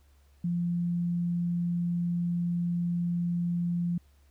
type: tone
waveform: sine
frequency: 173.2 Hz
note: F3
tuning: 14 cents flat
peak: -26 dBFS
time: 0.44-3.98 s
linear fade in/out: 5 ms
effects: added 70 Hz sine -58 dBFS peak until 4.3 s + pink hiss -69 dBFS RMS until 4.3 s